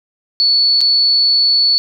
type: tone with dropouts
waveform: sine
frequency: 4435 Hz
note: C#8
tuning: in tune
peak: -9 dBFS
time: 0.4-1.78 s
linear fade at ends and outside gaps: 0 ms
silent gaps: 0.807-0.813 s
effects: none